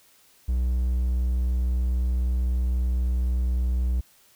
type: tone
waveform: triangle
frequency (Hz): 61.9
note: B1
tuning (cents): +5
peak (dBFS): -19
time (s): 0.48-4.01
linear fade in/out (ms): 10
effects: white hiss -58 dBFS RMS until 4.35 s